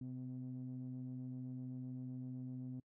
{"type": "ring-modulated tone", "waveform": "triangle", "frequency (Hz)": 62.7, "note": "B1", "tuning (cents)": 27, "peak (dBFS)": -37, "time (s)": [0.01, 2.8], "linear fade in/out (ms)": 5, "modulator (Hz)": 192, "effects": ["noise-tail reverb RT60 0.1 s tail -26 dB re dry", "tanh soft clip ceiling -37 dBFS"]}